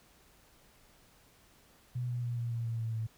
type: tone with pitch steps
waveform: sine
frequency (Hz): 123.5 / 121.73 / 119.98 / 118.26 / 116.57 / 114.9 / 113.25 / 111.63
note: B2 / B2 / B2 / A#2 / A#2 / A#2 / A#2 / A2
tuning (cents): 0 / -25 / -50 / +25 / 0 / -25 / -50 / +25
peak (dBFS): -32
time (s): 1.95-3.07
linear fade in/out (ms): 10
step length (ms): 140
effects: pink hiss -63 dBFS RMS until 3.17 s